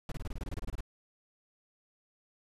brown noise bursts, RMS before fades -36 dBFS, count 14, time 0.09-0.807 s, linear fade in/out 2 ms, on 28 ms, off 25 ms, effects resampled to 32000 Hz

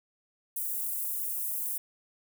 white high-pass noise, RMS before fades -33 dBFS, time 0.56-1.78 s, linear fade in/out 5 ms, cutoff 10000 Hz, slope 24 dB/octave, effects none

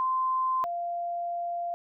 sine tone pair in turn, 1038 / 692.8 Hz, C6 / F5, -14 / -14 cents, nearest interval perfect fifth, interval 700 cents, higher first, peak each -24 / -29 dBFS, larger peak first, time 0-0.64 / 0.64-1.74 s, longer second, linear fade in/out 0 ms, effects none

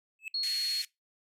triangle tone with exponential growth, 2604 Hz, E7, 22 cents flat, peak -30 dBFS, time 0.19-0.28 s, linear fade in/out 1 ms, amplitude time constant 19 ms
sine tone, 4314 Hz, C#8, 48 cents flat, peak -29 dBFS, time 0.34-0.82 s, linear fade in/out 5 ms
pink band-pass noise, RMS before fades -41 dBFS, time 0.43-0.85 s, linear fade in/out 2 ms, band 1800 to 13000 Hz, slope 48 dB/octave
effects noise-tail reverb RT60 0.2 s tail -22 dB re dry

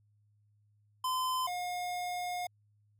square tone pair in turn, 1025 / 716.1 Hz, C6 / F5, -36 / +43 cents, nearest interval tritone, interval 621 cents, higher first, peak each -31 / -35 dBFS, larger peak first, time 1.04-1.47 / 1.47-2.47 s, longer second, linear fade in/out 5 ms, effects added 104 Hz sine -66 dBFS peak until 2.99 s + AAC 64 kbps

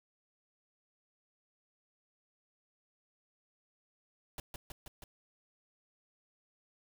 pink noise with echo, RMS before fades -42 dBFS, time 4.38-4.4 s, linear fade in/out 2 ms, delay 160 ms, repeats 4, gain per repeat -2 dB, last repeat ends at 5.04 s, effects none

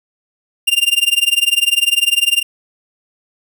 45% pulse tone with tremolo, 2794 Hz, F7, in tune, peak -8 dBFS, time 0.67-2.43 s, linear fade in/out 10 ms, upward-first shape sine, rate 20 Hz, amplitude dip 95%, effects none

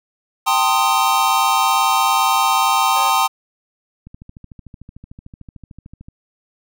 square chord, A half-diminished seventh, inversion third, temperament equal with one note detuned, 784 / 901.6 / 1046.5 / 1244.5 Hz, G5 / A5 / C6 / Eb6, 0 / +42 / 0 / 0 cents, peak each -20 dBFS, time 0.46-3.28 s, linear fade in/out 20 ms
sawtooth tone, 554 Hz, C#5, 1 cent flat, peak -28 dBFS, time 2.96-3.1 s, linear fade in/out 5 ms
click train, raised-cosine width 5 ms, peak -25 dBFS, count 28, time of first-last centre 4.07-6.085 s, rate 13.4 Hz
effects none

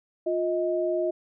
sine tone pair together, 353.6 / 630 Hz, F4 / D#5, +22 / +21 cents, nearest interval minor seventh, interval 999 cents, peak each -26 dBFS, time 0.26-1.11 s, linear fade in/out 10 ms, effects none

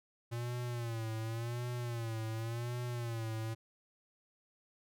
square tone with vibrato, 116.54 Hz, A#2, in tune, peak -37 dBFS, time 0.31-3.55 s, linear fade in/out 20 ms, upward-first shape sine, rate 0.9 Hz, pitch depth 86 cents each way, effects none

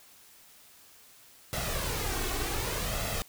pink noise with flanger, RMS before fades -32 dBFS, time 1.53-3.22 s, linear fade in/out 0 ms, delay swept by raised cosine 1.5 to 2.7 ms, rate 0.66 Hz, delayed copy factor +0.55, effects white hiss -56 dBFS RMS until 3.28 s

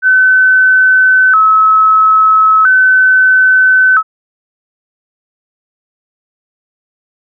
sine tone with vibrato, 1400 Hz, F6, 4 cents sharp, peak -4 dBFS, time 0.02-4.03 s, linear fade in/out 50 ms, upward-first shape square, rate 0.38 Hz, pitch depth 140 cents each way, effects none

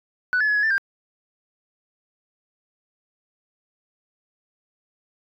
sine tone with pitch steps, 1487 / 1716 / 1693 / 1679 / 1773 / 1591 Hz, F#6 / A6 / G#6 / G#6 / A6 / G6, +8 / -44 / +33 / +18 / +13 / +25 cents, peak -16 dBFS, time 0.33-0.78 s, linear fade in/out 0 ms, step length 75 ms, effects tanh soft clip ceiling -15 dBFS

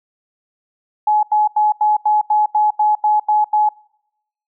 sine tone bursts, 847 Hz, G#5, 34 cents sharp, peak -11 dBFS, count 11, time 1.07-3.69 s, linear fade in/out 5 ms, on 160 ms, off 86 ms, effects noise-tail reverb RT60 0.8 s tail -26 dB re dry

